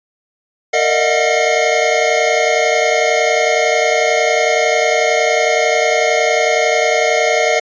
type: tone cluster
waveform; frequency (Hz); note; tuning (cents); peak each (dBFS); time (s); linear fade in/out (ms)
square; 459.2 / 604 / 635 / 723 / 2149; A#4 / D5 / D#5 / F#5 / C7; -26 / +48 / +35 / -40 / +46; -19; 0.73-7.6; 10
effects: resampled to 16000 Hz